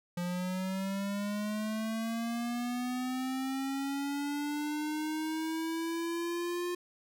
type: linear sweep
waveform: square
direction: up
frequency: 174.61 to 354.9 Hz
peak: -33 dBFS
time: 0.17-6.75 s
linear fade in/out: 5 ms
effects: none